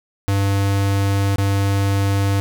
square tone with dropouts, 99 Hz, G2, 18 cents sharp, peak -16 dBFS, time 0.28-2.4 s, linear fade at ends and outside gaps 0 ms, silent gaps 1.359-1.383 s, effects none

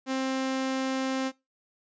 sawtooth tone, 264 Hz, C4, 16 cents sharp, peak -23 dBFS, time 0.06-1.32 s, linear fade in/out 50 ms, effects noise-tail reverb RT60 0.2 s tail -19 dB re dry + resampled to 16000 Hz

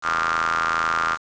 sawtooth ring-modulated tone, 82.2 Hz, E2, 4 cents flat, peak -13 dBFS, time 0.02-1.18 s, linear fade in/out 50 ms, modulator 1300 Hz, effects resampled to 16000 Hz + 7-bit

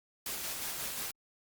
white noise with tremolo, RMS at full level -37 dBFS, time 0.26-1.11 s, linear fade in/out 2 ms, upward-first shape square, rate 5.6 Hz, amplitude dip 25%, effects Opus 48 kbps

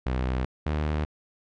sawtooth tone pair in turn, 63.6 / 75.83 Hz, C2 / D#2, -48 / -44 cents, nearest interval minor third, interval 304 cents, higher second, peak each -21 dBFS, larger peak neither, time 0.06-0.45 / 0.66-1.05 s, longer neither, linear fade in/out 5 ms, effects low-pass 3000 Hz 12 dB/octave

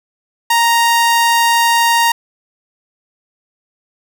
sawtooth tone, 932.3 Hz, A#5, in tune, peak -6 dBFS, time 0.5-2.12 s, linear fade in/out 5 ms, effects none

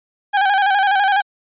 30% pulse tone with vibrato, 793 Hz, G5, 20 cents sharp, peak -10 dBFS, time 0.33-1.22 s, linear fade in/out 20 ms, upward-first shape square, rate 12 Hz, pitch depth 54 cents each way, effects resampled to 8000 Hz

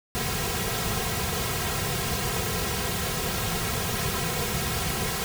pink noise with comb filter, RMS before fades -28 dBFS, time 0.15-5.24 s, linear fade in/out 0 ms, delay 3.4 ms, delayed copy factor -0.9, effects none

